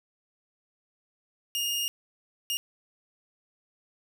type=tone bursts at uneven times; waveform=sawtooth; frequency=2839 Hz; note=F7; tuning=28 cents sharp; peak=-24 dBFS; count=2; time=1.55-1.88 / 2.5-2.57 s; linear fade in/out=0 ms; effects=none